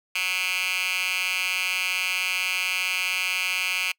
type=tone with high-pass filter; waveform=10% pulse; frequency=184.4 Hz; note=F#3; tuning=6 cents flat; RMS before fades=-26 dBFS; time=0.15-3.92 s; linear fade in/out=5 ms; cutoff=2300 Hz; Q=4; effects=noise-tail reverb RT60 0.1 s tail -26 dB re dry

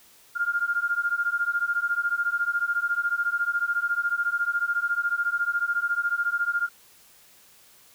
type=beating tone pair; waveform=sine; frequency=1400 / 1414 Hz; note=F6 / F6; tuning=+4 / +21 cents; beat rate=14 Hz; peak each=-26 dBFS; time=0.35-6.69 s; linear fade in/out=20 ms; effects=white hiss -55 dBFS RMS until 7.94 s

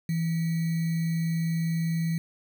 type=tone with sample-and-hold; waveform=sine; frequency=164.81 Hz; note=E3; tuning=in tune; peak=-24 dBFS; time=0.09-2.18 s; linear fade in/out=2 ms; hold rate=2100 Hz; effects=none

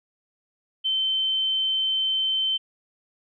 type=tone; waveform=sine; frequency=3089 Hz; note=G7; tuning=26 cents flat; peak=-21 dBFS; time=0.84-2.58 s; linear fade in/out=20 ms; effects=none

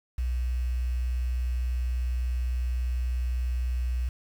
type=tone with quantisation; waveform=sine; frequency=61.74 Hz; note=B1; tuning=in tune; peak=-25 dBFS; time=0.18-4.09 s; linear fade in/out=5 ms; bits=8; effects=none

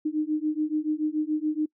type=beating tone pair; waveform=sine; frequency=303.1 / 310.1 Hz; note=D#4 / D#4; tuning=-45 / -6 cents; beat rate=7 Hz; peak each=-27 dBFS; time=0.05-1.66 s; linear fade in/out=10 ms; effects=noise-tail reverb RT60 0.1 s tail -25 dB re dry

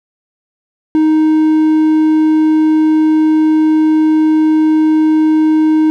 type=tone; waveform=triangle; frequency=312 Hz; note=D#4; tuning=5 cents sharp; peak=-5 dBFS; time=0.95-5.9 s; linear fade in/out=0 ms; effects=none

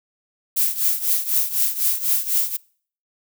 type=noise with tremolo; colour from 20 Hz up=violet; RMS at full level=-17 dBFS; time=0.56-2.57 s; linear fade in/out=10 ms; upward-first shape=triangle; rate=4 Hz; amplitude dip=85%; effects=noise-tail reverb RT60 0.5 s tail -24 dB re dry

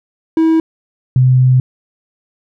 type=tone pair in turn; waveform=triangle / sine; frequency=323 / 128.18 Hz; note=E4 / C3; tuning=-35 / -35 cents; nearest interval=octave + major third; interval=1600 cents; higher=first; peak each=-6 dBFS; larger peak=neither; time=0.37-0.6 / 1.16-1.6 s; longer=second; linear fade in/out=2 ms; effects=none

